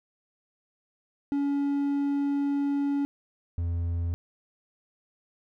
triangle tone pair in turn, 282.6 / 85.26 Hz, C#4 / F2, +34 / -41 cents, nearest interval octave + major sixth, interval 2075 cents, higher first, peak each -22 / -24 dBFS, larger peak first, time 1.32-3.05 / 3.58-4.14 s, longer first, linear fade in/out 0 ms, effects none

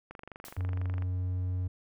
click train, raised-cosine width 0.5 ms, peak -29 dBFS, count 23, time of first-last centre 0.11-1.023 s, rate 24.1 Hz
white noise with exponential decay, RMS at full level -44 dBFS, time 0.45-0.67 s, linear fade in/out 0 ms, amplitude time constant 47 ms
triangle tone, 91.3 Hz, F#2, 23 cents flat, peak -27 dBFS, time 0.57-1.68 s, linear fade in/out 10 ms
effects none

